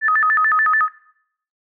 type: tone with vibrato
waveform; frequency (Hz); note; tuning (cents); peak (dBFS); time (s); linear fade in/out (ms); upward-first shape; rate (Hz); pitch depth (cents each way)
sine; 1487; F#6; +8; -13; 0.01-0.89; 50; square; 6.9; 290
effects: noise-tail reverb RT60 0.7 s tail -20 dB re dry